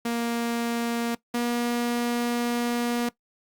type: tone pair in turn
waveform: sawtooth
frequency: 234.4 / 239.2 Hz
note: A#3 / A#3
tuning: +10 / +45 cents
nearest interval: unison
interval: 35 cents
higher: second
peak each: -21 / -20 dBFS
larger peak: second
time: 0.05-1.15 / 1.34-3.09 s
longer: second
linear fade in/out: 5 ms
effects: noise-tail reverb RT60 0.1 s tail -19 dB re dry + Opus 48 kbps